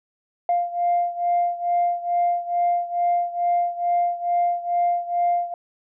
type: beating tone pair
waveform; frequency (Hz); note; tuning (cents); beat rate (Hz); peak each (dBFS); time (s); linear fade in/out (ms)
sine; 698.5 / 700.8; F5 / F5; 0 / +6; 2.3; -20 / -23; 0.49-5.54; 2
effects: tanh soft clip ceiling -13 dBFS